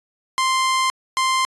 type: tone pair in turn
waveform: sawtooth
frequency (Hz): 1046.5 / 1046.5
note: C6 / C6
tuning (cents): 0 / 0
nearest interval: unison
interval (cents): 0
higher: neither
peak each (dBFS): -13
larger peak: neither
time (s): 0.38-0.9 / 1.17-1.45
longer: first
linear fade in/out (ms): 0
effects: resampled to 24000 Hz